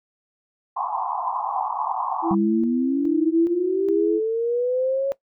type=band-pass noise; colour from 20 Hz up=white; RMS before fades=-26 dBFS; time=0.76-2.35 s; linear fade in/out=10 ms; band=720 to 1100 Hz; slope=96 dB/octave
type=tone with tremolo; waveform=sine; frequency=332.5 Hz; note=E4; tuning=15 cents sharp; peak=-20 dBFS; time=2.22-4.21 s; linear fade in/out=50 ms; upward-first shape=square; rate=1.2 Hz; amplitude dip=50%
type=linear sweep; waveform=sine; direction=up; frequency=191.4 to 554.4 Hz; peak=-19 dBFS; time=2.31-5.12 s; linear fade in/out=0 ms
effects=noise-tail reverb RT60 0.1 s tail -19 dB re dry